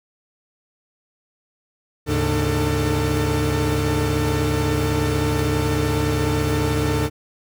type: tone cluster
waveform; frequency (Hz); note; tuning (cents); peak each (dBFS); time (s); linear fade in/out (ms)
45% pulse; 75.9 / 105.3 / 139.5 / 299.8 / 448.2; D#2 / G#2 / C#3 / D4 / A4; -42 / +24 / +11 / +36 / +32; -25; 2.06-7.1; 50
effects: none